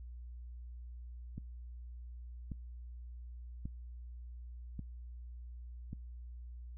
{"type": "click train", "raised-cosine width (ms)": 5, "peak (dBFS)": -29, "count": 5, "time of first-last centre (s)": [1.38, 5.931], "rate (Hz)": 0.879, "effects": ["noise-tail reverb RT60 0.2 s tail -26 dB re dry", "added 60 Hz sine -45 dBFS peak until 6.77 s"]}